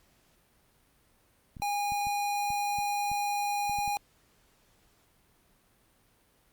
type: clicks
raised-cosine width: 5 ms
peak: -32 dBFS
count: 10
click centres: 1.568 / 1.599 / 1.921 / 2.07 / 2.504 / 2.787 / 3.116 / 3.696 / 3.787 / 3.878 s
type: tone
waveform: square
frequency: 817 Hz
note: G#5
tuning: 29 cents flat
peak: -29 dBFS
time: 1.62-3.97 s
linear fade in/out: 0 ms
effects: pink hiss -66 dBFS RMS until 6.52 s + Opus 48 kbps